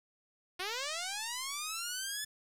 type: linear sweep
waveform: 5% pulse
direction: up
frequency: 349.2 to 1742 Hz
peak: -24 dBFS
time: 0.59-2.25 s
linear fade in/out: 10 ms
effects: low-pass 10000 Hz 12 dB/octave + 9-bit